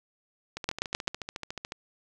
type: two click trains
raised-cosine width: 0.2 ms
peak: -9 / -18 dBFS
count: 4 / 17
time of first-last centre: 0.69-1.079 / 0.57-1.721 s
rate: 7.71 / 13.9 Hz
effects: none